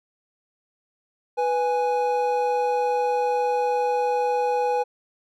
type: tone pair together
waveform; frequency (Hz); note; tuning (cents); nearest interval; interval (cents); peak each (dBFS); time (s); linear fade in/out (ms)
triangle; 493.9 / 830.6; B4 / G#5; 0 / 0; major sixth; 900; -21; 1.37-4.84; 20
effects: none